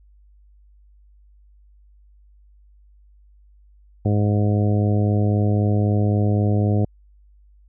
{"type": "harmonic tone", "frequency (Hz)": 103.83, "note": "G#2", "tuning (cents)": 0, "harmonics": [1, 2, 3, 4, 5, 6, 7], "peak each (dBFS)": [-17, -23, -27, -29, -31, -33, -34], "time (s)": [4.05, 6.85], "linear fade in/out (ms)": 5, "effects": ["added 50 Hz sine -49 dBFS peak until 7.68 s"]}